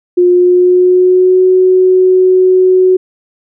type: tone with pitch glide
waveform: sine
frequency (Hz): 356.6 to 370.7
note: F4 to F#4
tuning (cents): +36 to +3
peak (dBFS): -4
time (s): 0.17-2.97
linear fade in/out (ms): 10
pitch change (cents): +67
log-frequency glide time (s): 0.31-1.43
effects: none